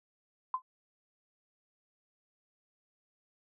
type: tone with exponential decay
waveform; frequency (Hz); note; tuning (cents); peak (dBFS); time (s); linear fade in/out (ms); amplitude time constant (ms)
sine; 1028; C6; -31; -25; 0.54-0.62; 2; 17
effects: none